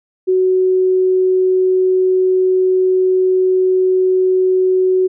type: tone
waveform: sine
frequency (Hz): 372.1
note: F#4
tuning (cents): +10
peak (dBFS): -10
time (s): 0.27-5.08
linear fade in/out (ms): 20
effects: none